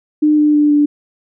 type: tone with pitch steps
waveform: sine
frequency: 302.1 / 299.1 / 296.2 / 293.3 Hz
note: D4 / D4 / D4 / D4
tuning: +49 / +32 / +15 / -2 cents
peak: -8 dBFS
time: 0.22-0.86 s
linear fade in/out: 10 ms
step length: 160 ms
effects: none